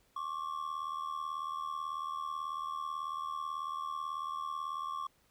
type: ring-modulated tone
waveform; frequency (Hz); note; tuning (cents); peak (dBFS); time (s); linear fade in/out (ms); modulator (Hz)
triangle; 1118; C#6; +14; -31; 0.16-5.07; 5; 39.1
effects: pink hiss -70 dBFS RMS until 5.3 s